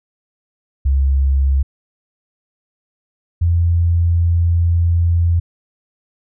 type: tone pair in turn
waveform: sine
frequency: 68.1 / 85.17 Hz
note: C#2 / F2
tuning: -30 / -43 cents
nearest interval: major third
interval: 387 cents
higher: second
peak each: -11 dBFS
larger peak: neither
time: 0.85-1.63 / 3.41-5.4 s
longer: second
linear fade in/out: 10 ms
effects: none